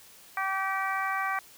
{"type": "harmonic tone", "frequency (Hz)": 386, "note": "G4", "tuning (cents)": -27, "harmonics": [2, 3, 4, 5, 6], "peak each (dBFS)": [-33, -31, -34, -35, -38], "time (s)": [0.37, 1.39], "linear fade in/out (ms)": 2, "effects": ["white hiss -53 dBFS RMS until 1.57 s"]}